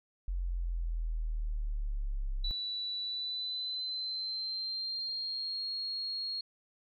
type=linear sweep; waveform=sine; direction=down; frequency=45 to 32.48 Hz; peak=-31 dBFS; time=0.28-2.51 s; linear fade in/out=0 ms
type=tone with pitch glide; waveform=sine; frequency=3951 to 4284 Hz; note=B7 to C8; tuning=0 to +40 cents; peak=-34 dBFS; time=2.44-6.41 s; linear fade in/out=5 ms; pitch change=+140 cents; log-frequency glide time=3.03-5.69 s
effects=none